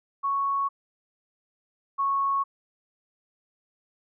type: tone pair in turn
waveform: sine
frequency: 1108.7 / 1103.5 Hz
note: C#6 / C#6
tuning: 0 / -8 cents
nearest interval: unison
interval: 8 cents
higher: first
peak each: -23 / -22 dBFS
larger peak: second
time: 0.23-0.69 / 1.98-2.44 s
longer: neither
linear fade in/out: 20 ms
effects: none